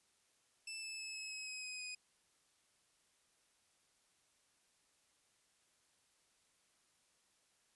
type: tone with pitch steps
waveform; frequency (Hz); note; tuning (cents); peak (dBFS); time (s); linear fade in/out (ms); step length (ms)
20% pulse; 2642 / 2621 / 2600 / 2579 / 2558 / 2537 / 2517 / 2497; E7 / E7 / E7 / E7 / D#7 / D#7 / D#7 / D#7; +3 / -11 / -24 / -39 / +47 / +33 / +19 / +6; -39; 0.67-1.95; 5; 160
effects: white hiss -75 dBFS RMS until 7.75 s + resampled to 24000 Hz